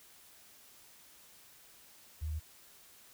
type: tone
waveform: sine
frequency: 77.78 Hz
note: D#2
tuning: in tune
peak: -34 dBFS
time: 2.21-2.4 s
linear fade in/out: 20 ms
effects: white hiss -59 dBFS RMS until 3.13 s